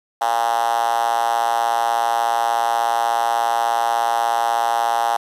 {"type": "tone with high-pass filter", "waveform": "5% pulse", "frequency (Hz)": 116.54, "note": "A#2", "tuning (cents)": 0, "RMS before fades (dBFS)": -19, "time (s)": [0.21, 5.17], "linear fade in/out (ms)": 5, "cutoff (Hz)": 780, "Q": 6.4, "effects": ["resampled to 32000 Hz", "7-bit"]}